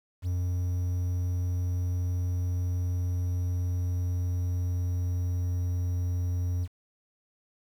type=tone with pitch glide; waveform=triangle; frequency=89.4 to 88.83 Hz; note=F2 to F2; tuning=+41 to +30 cents; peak=-24 dBFS; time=0.22-6.68 s; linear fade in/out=50 ms; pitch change=-11 cents; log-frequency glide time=2.61-6 s; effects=9-bit